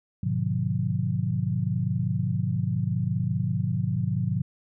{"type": "chord", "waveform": "sine", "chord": "G# diminished seventh", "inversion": "none", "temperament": "just", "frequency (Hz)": [103.83, 124.59, 149.51, 179.41], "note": ["G#2", "B2", "D3", "F3"], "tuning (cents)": [0, 16, 31, 47], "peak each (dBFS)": [-29, -28, -30, -29], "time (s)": [0.23, 4.42], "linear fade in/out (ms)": 5, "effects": []}